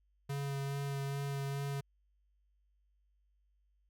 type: tone with vibrato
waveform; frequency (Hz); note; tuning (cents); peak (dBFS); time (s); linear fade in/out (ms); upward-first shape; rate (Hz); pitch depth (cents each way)
square; 139.5; C#3; +11; -36; 0.29-1.81; 10; sine; 2.4; 14
effects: added 50 Hz sine -70 dBFS peak until 3.89 s